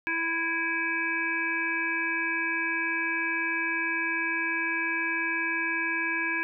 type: harmonic tone with a mistuned harmonic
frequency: 330.2 Hz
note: E4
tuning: 3 cents sharp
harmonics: 1 / 3 / 5 / 7 / 8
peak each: -36 / -36 / -29 / -31 / -35 dBFS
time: 0.07-6.43 s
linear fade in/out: 0 ms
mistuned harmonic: 8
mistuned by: -60 cents
effects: none